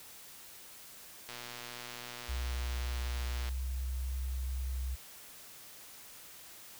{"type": "click train", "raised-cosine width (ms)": 0.2, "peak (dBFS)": -26, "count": 265, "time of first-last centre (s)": [1.29, 3.49], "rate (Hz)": 120}
{"type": "tone", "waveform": "sine", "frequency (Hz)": 64.3, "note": "C2", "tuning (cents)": -30, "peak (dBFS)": -33, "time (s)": [2.28, 4.96], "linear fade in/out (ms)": 20}
{"effects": ["white hiss -52 dBFS RMS until 6.79 s"]}